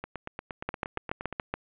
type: two click trains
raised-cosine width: 0.5 ms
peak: -14 / -20 dBFS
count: 7 / 12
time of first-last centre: 0.69-1.54 / 0.04-1.327 s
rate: 7.06 / 8.55 Hz
effects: resampled to 8000 Hz + 8-bit